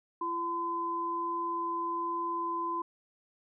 sine tone pair together, 340 / 1018.8 Hz, F4 / C6, -46 / -46 cents, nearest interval octave + perfect fifth, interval 1900 cents, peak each -38 / -31 dBFS, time 0.21-2.82 s, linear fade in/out 5 ms, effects none

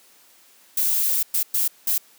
violet noise bursts at uneven times, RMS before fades -21 dBFS, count 4, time 0.77-1.23 / 1.34-1.43 / 1.54-1.68 / 1.87-1.98 s, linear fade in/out 5 ms, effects white hiss -54 dBFS RMS until 2.18 s + high-pass 200 Hz 12 dB/octave

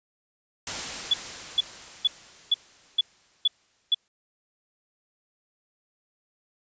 white noise with exponential decay, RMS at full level -30 dBFS, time 0.67-4.08 s, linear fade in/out 1 ms, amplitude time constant 740 ms
sine tone bursts, 3425 Hz, A7, 47 cents flat, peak -17 dBFS, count 7, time 1.11-3.946 s, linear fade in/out 5 ms, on 28 ms, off 440 ms
effects resampled to 16000 Hz

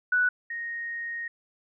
sine tone pair in turn, 1480 / 1864.7 Hz, F#6 / A#6, 0 / 0 cents, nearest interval major third, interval 400 cents, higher second, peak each -20 / -31 dBFS, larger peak first, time 0.12-0.29 / 0.5-1.28 s, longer second, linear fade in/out 5 ms, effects none

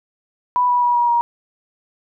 sine tone with pitch steps, 987.8 / 977.6 / 967.5 / 957.5 / 947.6 Hz, B5 / B5 / B5 / A#5 / A#5, 0 / -18 / -36 / +46 / +28 cents, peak -13 dBFS, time 0.56-1.21 s, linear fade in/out 0 ms, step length 130 ms, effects none

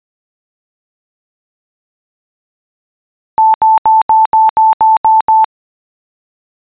sine tone bursts, 880 Hz, A5, in tune, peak -4 dBFS, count 9, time 3.38-5.444 s, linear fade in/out 0 ms, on 160 ms, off 78 ms, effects resampled to 8000 Hz

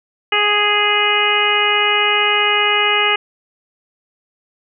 harmonic tone, 415.3 Hz, G#4, in tune, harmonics 1 / 2 / 3 / 4 / 5 / 6 / 7, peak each -22 / -22 / -20 / -23 / -19 / -20 / -18 dBFS, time 0.32-3.16 s, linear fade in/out 5 ms, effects none

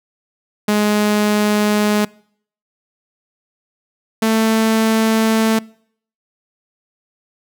sawtooth tone pair in turn, 209.4 / 221.9 Hz, G#3 / A3, +15 / +15 cents, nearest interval minor second, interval 100 cents, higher second, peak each -9 dBFS, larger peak neither, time 0.68-2.05 / 4.22-5.59 s, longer neither, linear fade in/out 5 ms, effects noise-tail reverb RT60 0.6 s tail -24 dB re dry

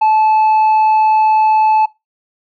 sine tone with tanh clipping, 868 Hz, A5, 24 cents flat, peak -9 dBFS, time 0.01-1.86 s, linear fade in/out 10 ms, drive 3 dB, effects noise-tail reverb RT60 0.2 s tail -20 dB re dry

